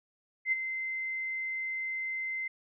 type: tone with ADSR envelope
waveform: sine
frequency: 2072 Hz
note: C7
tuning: 17 cents flat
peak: -23 dBFS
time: 0.45-2.48 s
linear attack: 70 ms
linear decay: 23 ms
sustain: -9 dB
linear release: 7 ms
effects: none